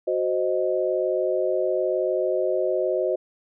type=chord; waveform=sine; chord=C diminished; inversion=second; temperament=equal; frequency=370 / 523.3 / 622.3 Hz; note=Gb4 / C5 / Eb5; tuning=0 / 0 / 0 cents; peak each=-25 dBFS; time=0.07-3.16 s; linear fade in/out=10 ms; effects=none